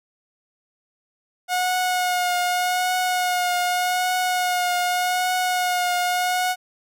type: tone with vibrato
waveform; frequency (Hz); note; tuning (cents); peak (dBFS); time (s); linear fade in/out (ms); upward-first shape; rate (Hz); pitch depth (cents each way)
sawtooth; 724; F#5; -38; -16; 1.48-6.56; 50; triangle; 0.84; 25
effects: none